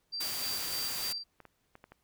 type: tone with tremolo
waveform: sine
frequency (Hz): 4699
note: D8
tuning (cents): 0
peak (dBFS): -34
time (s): 0.12-1.24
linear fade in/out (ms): 20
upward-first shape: square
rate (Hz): 3.3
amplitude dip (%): 45
type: noise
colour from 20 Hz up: white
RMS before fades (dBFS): -37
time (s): 0.2-1.13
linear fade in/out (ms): 10
type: clicks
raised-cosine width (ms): 0.5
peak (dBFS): -35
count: 5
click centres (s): 1.403 / 1.453 / 1.754 / 1.841 / 1.92
effects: pink hiss -75 dBFS RMS until 2.03 s